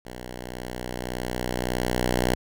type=tone with level ramp; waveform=5% pulse; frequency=61.7 Hz; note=B1; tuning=1 cent flat; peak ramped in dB=-26 to -9 dBFS; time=0.05-2.35 s; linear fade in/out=5 ms; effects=none